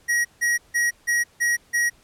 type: tone bursts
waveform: square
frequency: 1900 Hz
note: A#6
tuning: 33 cents sharp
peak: -19 dBFS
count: 6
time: 0.08-1.9 s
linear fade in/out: 20 ms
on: 170 ms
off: 160 ms
effects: pink hiss -57 dBFS RMS until 2.03 s + low-pass 12000 Hz 12 dB/octave